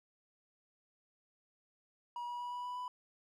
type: tone with pitch steps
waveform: triangle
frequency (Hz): 962 / 968.1 / 974.3 / 980.5 / 986.8 / 993.1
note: B5 / B5 / B5 / B5 / B5 / B5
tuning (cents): -46 / -35 / -24 / -13 / -2 / +9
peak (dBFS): -37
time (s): 2.16-2.88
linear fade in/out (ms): 2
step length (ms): 120
effects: none